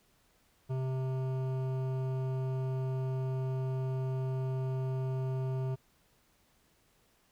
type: tone with hard clipping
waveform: triangle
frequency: 130.81 Hz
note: C3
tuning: in tune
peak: -33 dBFS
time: 0.69-5.76 s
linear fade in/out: 20 ms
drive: 17 dB
effects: pink hiss -69 dBFS RMS until 7.31 s